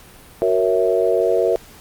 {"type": "chord", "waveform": "sine", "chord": "F# dominant seventh", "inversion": "none", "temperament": "equal", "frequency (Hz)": [370, 466.2, 554.4, 659.3], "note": ["F#4", "A#4", "C#5", "E5"], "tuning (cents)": [0, 0, 0, 0], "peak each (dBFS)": [-20, -18, -22, -20], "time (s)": [0.42, 1.56], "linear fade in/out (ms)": 0, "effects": ["pink hiss -44 dBFS RMS until 1.8 s", "Opus 48 kbps"]}